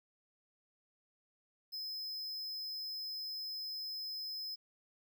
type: tone with amplitude modulation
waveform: square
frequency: 5100 Hz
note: D#8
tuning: 42 cents sharp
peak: -39 dBFS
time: 1.72-4.56 s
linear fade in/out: 20 ms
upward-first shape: sine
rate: 151 Hz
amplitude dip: 25%
effects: 12-bit